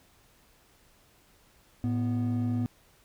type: tone pair together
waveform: triangle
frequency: 110 / 245.8 Hz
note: A2 / B3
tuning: 0 / -8 cents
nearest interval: octave + major second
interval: 1392 cents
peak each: -26 dBFS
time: 1.84-2.66 s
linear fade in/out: 0 ms
effects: tanh soft clip ceiling -19 dBFS + pink hiss -62 dBFS RMS until 3.04 s